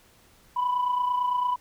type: tone pair together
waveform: sine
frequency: 987.1 / 1016 Hz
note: B5 / B5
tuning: -1 / +49 cents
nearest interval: unison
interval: 50 cents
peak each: -22 / -29 dBFS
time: 0.56-1.56 s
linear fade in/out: 10 ms
effects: tanh soft clip ceiling -19 dBFS + pink hiss -58 dBFS RMS until 1.6 s